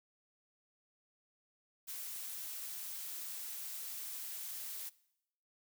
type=noise; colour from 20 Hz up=blue; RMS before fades=-44 dBFS; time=1.87-4.9 s; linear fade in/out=20 ms; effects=noise-tail reverb RT60 0.8 s tail -21 dB re dry